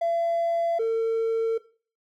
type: tone pair in turn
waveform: triangle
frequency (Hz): 676 / 452.2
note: E5 / A4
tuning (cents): +43 / +47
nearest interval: perfect fifth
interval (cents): 696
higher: first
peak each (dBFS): -19 / -18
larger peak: second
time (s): 0.01-0.79 / 0.79-1.58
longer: second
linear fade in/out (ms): 10
effects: noise-tail reverb RT60 0.4 s tail -19 dB re dry + tanh soft clip ceiling -18 dBFS